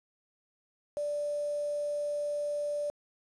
sine tone with quantisation, 586 Hz, D5, 4 cents flat, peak -30 dBFS, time 0.97-2.9 s, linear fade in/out 0 ms, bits 8, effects resampled to 22050 Hz

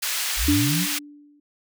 pink high-pass noise, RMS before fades -26 dBFS, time 0.02-0.99 s, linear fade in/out 10 ms, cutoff 2000 Hz, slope 12 dB/octave
sine linear sweep, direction up, 39 to 196 Hz, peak -22 dBFS, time 0.36-0.87 s, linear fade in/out 50 ms
sine tone with exponential decay, 292.1 Hz, D4, 9 cents flat, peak -15 dBFS, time 0.48-1.4 s, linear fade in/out 5 ms, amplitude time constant 200 ms
effects none

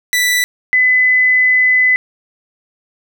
sawtooth / sine tone pair in turn, 1975.5 / 2011 Hz, B6 / B6, 0 / +31 cents, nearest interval unison, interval 31 cents, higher second, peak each -8 dBFS, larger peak neither, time 0.13-0.44 / 0.73-1.96 s, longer second, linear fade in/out 0 ms, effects none

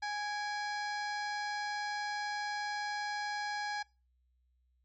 harmonic tone with a mistuned harmonic, 829 Hz, G#5, 3 cents flat, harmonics 1 / 2 / 3 / 4 / 5 / 6 / 7 / 8 / 9, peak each -37 / -39 / -48 / -55 / -47 / -47 / -55 / -61 / -62 dBFS, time 0.02-3.83 s, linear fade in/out 10 ms, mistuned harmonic 3, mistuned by -120 cents, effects noise-tail reverb RT60 0.3 s tail -24 dB re dry + added 62 Hz sine -70 dBFS peak until 4.84 s

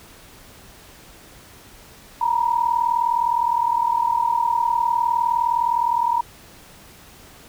sine tone pair together, 926.4 / 966 Hz, A#5 / B5, -11 / -39 cents, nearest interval minor second, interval 72 cents, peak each -20 dBFS, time 2.21-6.21 s, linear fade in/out 5 ms, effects pink hiss -46 dBFS RMS until 7.48 s

